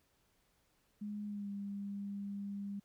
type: tone with pitch glide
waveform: sine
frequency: 207.7 to 200.6 Hz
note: G#3 to G3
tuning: 0 to +40 cents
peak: -39 dBFS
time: 1.01-2.8 s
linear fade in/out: 10 ms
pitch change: -60 cents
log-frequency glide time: 1.26-1.49 s
effects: pink hiss -75 dBFS RMS until 2.84 s